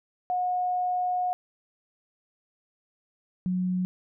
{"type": "tone pair in turn", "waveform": "sine", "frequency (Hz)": [725, 182.72], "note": ["F#5", "F#3"], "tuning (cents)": [-35, -21], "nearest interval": "2 octaves", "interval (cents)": 2386, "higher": "first", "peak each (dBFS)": -24, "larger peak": "neither", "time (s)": [[0.3, 1.33], [3.46, 3.85]], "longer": "first", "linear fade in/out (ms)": 0, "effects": []}